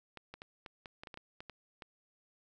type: clicks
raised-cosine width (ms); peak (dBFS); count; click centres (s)
0.3; -30; 12; 0.173 / 0.34 / 0.419 / 0.662 / 0.858 / 1.035 / 1.072 / 1.142 / 1.174 / 1.405 / 1.497 / 1.822
effects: none